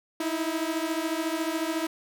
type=beating tone pair; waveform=sawtooth; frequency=315.8 / 329.8 Hz; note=D#4 / E4; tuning=+26 / +1 cents; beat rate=14 Hz; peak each=-26 dBFS; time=0.2-1.87 s; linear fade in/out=5 ms; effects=none